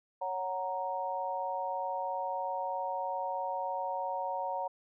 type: chord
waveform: sine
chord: F# major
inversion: second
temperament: equal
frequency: 554.4 / 740 / 932.3 Hz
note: C#5 / F#5 / A#5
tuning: 0 / 0 / 0 cents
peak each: -38 / -37 / -35 dBFS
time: 0.21-4.68 s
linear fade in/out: 10 ms
effects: none